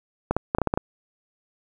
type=clicks; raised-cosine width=1 ms; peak=-7 dBFS; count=8; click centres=0.31 / 0.366 / 0.549 / 0.585 / 0.617 / 0.673 / 0.739 / 0.775 s; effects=8-bit